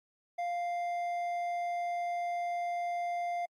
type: tone with hard clipping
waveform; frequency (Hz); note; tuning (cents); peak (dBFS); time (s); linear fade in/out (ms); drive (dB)
triangle; 698.5; F5; 0; -33; 0.38-3.46; 10; 9
effects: AAC 64 kbps